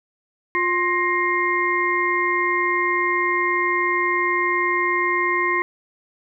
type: harmonic tone with a mistuned harmonic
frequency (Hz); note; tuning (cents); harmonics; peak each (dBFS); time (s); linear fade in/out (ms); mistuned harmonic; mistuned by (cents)
352.7; F4; +17; 1 / 3 / 5 / 6; -25 / -22 / -24 / -23; 0.55-5.62; 0; 5; +100
effects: none